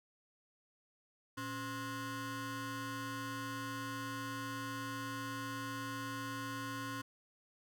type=ring-modulated tone; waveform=25% pulse; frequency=392 Hz; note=G4; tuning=in tune; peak=-33 dBFS; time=1.37-7.02 s; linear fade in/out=10 ms; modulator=668 Hz; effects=none